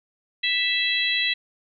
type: harmonic tone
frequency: 659.3 Hz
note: E5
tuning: in tune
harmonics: 3 / 4 / 5 / 6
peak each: -26 / -26 / -26 / -26 dBFS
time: 0.43-1.34 s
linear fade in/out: 10 ms
effects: none